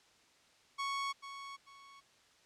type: tone with echo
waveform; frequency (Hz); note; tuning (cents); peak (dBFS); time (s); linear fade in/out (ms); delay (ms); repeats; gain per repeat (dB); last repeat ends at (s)
sawtooth; 1108.7; C#6; 0; -31; 0.78-1.13; 20; 440; 2; -10; 2.01
effects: white hiss -66 dBFS RMS until 2.45 s + low-pass 6000 Hz 12 dB/octave